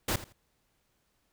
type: noise with echo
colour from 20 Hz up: pink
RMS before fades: -29 dBFS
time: 0.08-0.16 s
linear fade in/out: 5 ms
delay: 83 ms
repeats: 2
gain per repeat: -15 dB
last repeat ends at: 0.326 s
effects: pink hiss -74 dBFS RMS until 1.32 s